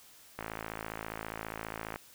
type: click train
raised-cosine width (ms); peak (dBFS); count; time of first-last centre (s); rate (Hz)
0.5; -22; 87; 0.39-1.959; 54.8
effects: white hiss -57 dBFS RMS until 2.14 s